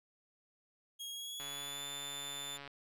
sawtooth tone with pitch glide, 3278 to 3534 Hz, G#7 to A7, -23 to +7 cents, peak -39 dBFS, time 0.99-2.58 s, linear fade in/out 20 ms, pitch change +130 cents, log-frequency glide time 1.1-1.86 s
click train, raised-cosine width 0.3 ms, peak -32 dBFS, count 181, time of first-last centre 1.4-2.677 s, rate 141 Hz
effects none

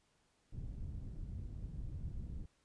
pink low-pass noise, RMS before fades -44 dBFS, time 0.52-2.46 s, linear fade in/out 10 ms, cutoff 120 Hz, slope 12 dB/octave, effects pink hiss -75 dBFS RMS until 2.64 s + resampled to 22050 Hz

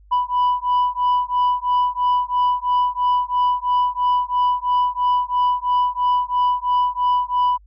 sine beating tone pair, 987.8 / 990.8 Hz, B5 / B5, 0 / +5 cents, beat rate 3 Hz, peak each -17 dBFS, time 0.11-7.58 s, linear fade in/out 20 ms, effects tanh soft clip ceiling -13 dBFS + added 50 Hz sine -46 dBFS peak until 7.66 s

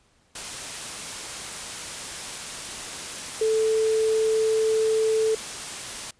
sine tone in noise, 440 Hz, A4, in tune, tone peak -19 dBFS, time 3.41-5.35 s, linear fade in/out 5 ms, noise white, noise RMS -34 dBFS, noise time 0.35-6.11 s, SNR +12 dB, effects pink hiss -63 dBFS RMS until 6.19 s + resampled to 22050 Hz

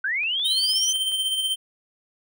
sine linear sweep, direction up, 1480 to 6190 Hz, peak -22 dBFS, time 0.04-0.93 s, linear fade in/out 5 ms
clicks, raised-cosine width 0.3 ms, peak -30 dBFS, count 8, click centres 0.234 / 0.397 / 0.64 / 0.694 / 0.735 / 0.892 / 0.959 / 1.118 s
square tone with tremolo, 3117 Hz, G7, 11 cents flat, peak -21 dBFS, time 0.44-1.56 s, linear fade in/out 20 ms, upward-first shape sine, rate 16 Hz, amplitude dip 45%
effects none

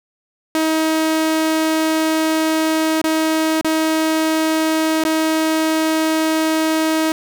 sawtooth tone with dropouts, 317.3 Hz, D#4, 34 cents sharp, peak -11 dBFS, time 0.55-7.12 s, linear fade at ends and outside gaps 1 ms, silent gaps 3.016-3.041 / 3.612-3.646 / 5.038-5.05 s, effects none

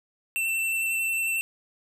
square tone with vibrato, 2684 Hz, E7, 31 cents sharp, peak -25 dBFS, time 0.36-1.41 s, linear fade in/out 0 ms, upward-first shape square, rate 11 Hz, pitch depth 9 cents each way, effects none

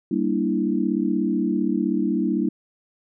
sine chord, E half-diminished seventh, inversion first, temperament equal, 196 / 233.1 / 293.7 / 329.6 Hz, G3 / Bb3 / D4 / E4, 0 / 0 / 0 / 0 cents, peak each -25 dBFS, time 0.11-2.49 s, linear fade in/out 5 ms, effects none

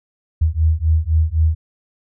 sine beating tone pair, 77.78 / 81.68 Hz, D#2 / E2, 0 / -15 cents, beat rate 3.9 Hz, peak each -16 dBFS, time 0.41-1.55 s, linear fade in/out 10 ms, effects none

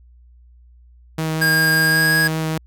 sawtooth tone with vibrato, 158.8 Hz, D#3, 36 cents sharp, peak -16 dBFS, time 1.18-2.58 s, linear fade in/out 5 ms, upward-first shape triangle, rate 5.2 Hz, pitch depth 10 cents each way
square tone with pitch glide, 1618 to 1652 Hz, G#6 to G#6, -46 to -10 cents, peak -15 dBFS, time 1.41-2.28 s, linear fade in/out 10 ms, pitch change +36 cents, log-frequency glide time 1.83-2.11 s
effects added 60 Hz sine -45 dBFS peak until 2.66 s

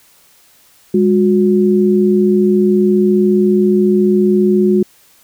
sine tone pair together, 203.8 / 363.1 Hz, G#3 / F#4, -32 / -33 cents, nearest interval minor seventh, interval 999 cents, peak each -11 dBFS, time 0.94-4.83 s, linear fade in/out 5 ms, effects white hiss -49 dBFS RMS until 5.23 s

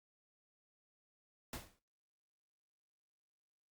pink noise with exponential decay, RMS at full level -41 dBFS, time 1.53-1.79 s, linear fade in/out 2 ms, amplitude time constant 55 ms, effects noise-tail reverb RT60 0.3 s tail -17 dB re dry + Opus 48 kbps

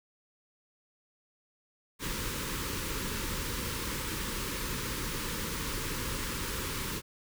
pink band-stop noise, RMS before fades -35 dBFS, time 1.99-7.02 s, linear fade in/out 50 ms, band 550 to 890 Hz, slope 96 dB/octave, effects none

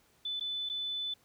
sine tone with dropouts, 3500 Hz, A7, 10 cents flat, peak -33 dBFS, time 0.25-1.14 s, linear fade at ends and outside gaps 5 ms, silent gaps 0.398-0.408 / 0.691-0.697 s, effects pink hiss -67 dBFS RMS until 1.24 s + high-pass 60 Hz 12 dB/octave

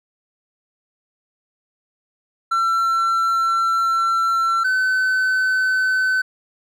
triangle tone pair in turn, 1349 / 1518.3 Hz, E6 / F#6, +40 / +44 cents, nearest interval major second, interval 204 cents, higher second, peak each -14 dBFS, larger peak neither, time 2.51-4.64 / 4.64-6.22 s, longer first, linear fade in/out 10 ms, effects none

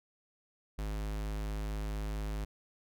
square tone, 52.2 Hz, G#1, 10 cents sharp, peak -35 dBFS, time 0.78-2.45 s, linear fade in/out 10 ms, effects none

